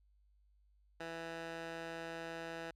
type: tone with band-pass filter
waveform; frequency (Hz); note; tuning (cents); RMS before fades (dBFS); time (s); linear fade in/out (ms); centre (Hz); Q
15% pulse; 165.3; E3; +5; -45; 1-2.71; 5; 1400; 0.61
effects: added 50 Hz sine -67 dBFS peak until 2.75 s